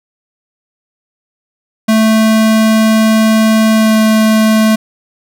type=tone with pitch glide; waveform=square; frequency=220 to 218.5 Hz; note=A3 to A3; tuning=0 to -12 cents; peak=-7 dBFS; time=1.88-4.76 s; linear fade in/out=10 ms; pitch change=-12 cents; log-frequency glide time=3.73-3.99 s; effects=none